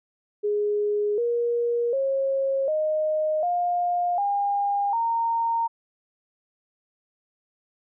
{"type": "tone with pitch steps", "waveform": "sine", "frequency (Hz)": [415.3, 474.3, 541.7, 618.7, 706.6, 807, 921.6], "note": ["G#4", "A#4", "C#5", "D#5", "F5", "G#5", "A#5"], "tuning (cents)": [0, 30, -40, -10, 20, -50, -20], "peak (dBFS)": -21, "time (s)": [0.43, 5.68], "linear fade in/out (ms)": 20, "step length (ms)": 750, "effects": []}